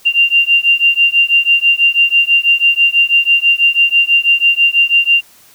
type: beating tone pair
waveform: sine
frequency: 2778 / 2784.1 Hz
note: F7 / F7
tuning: -10 / -6 cents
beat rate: 6.1 Hz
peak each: -11 dBFS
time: 0.05-5.22 s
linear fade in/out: 20 ms
effects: white hiss -45 dBFS RMS until 5.54 s